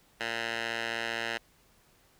10% pulse tone with band-pass filter, 115.4 Hz, A#2, 17 cents flat, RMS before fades -34 dBFS, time 0.2-1.38 s, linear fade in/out 10 ms, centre 2200 Hz, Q 1.3, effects pink hiss -64 dBFS RMS until 2.19 s

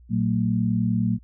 sine tone cluster, 116.3 / 186.2 / 226.4 Hz, A#2 / F#3 / A3, -4 / +11 / +50 cents, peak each -24 dBFS, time 0.09-1.19 s, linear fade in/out 50 ms, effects added 60 Hz sine -47 dBFS peak until 1.23 s

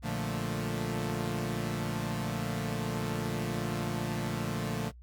sawtooth chord, Bb major seventh, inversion none, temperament equal, 116.54 / 146.83 / 174.61 / 220 Hz, Bb2 / D3 / F3 / A3, 0 / 0 / 0 / 0 cents, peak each -33 dBFS, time 0.02-4.92 s, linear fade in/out 50 ms, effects noise-tail reverb RT60 0.1 s tail -21 dB re dry + added 60 Hz sine -48 dBFS peak until 5.02 s

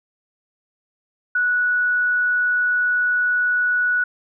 sine tone, 1471 Hz, F#6, 11 cents flat, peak -16 dBFS, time 1.35-4.04 s, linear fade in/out 5 ms, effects none

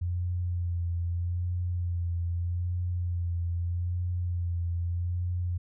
sine tone with vibrato, 87.31 Hz, F2, in tune, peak -27 dBFS, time 0.01-5.58 s, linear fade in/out 10 ms, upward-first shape sine, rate 0.8 Hz, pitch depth 31 cents each way, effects none

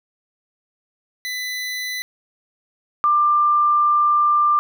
25% pulse / sine tone pair in turn, 2000 / 1189.2 Hz, B6 / D6, +21 / +21 cents, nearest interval major sixth, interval 900 cents, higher first, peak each -21 / -13 dBFS, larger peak second, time 1.25-2.02 / 3.04-4.59 s, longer second, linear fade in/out 0 ms, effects none

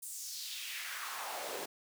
pink noise with high-pass filter sweep, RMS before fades -42 dBFS, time 0.02-1.66 s, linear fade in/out 10 ms, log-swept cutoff 9300 to 380 Hz, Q 2.4, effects none

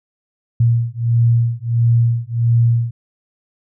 sine beating tone pair, 116.54 / 118.04 Hz, A#2 / A#2, 0 / +22 cents, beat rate 1.5 Hz, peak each -15 dBFS, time 0.6-2.91 s, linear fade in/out 5 ms, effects none

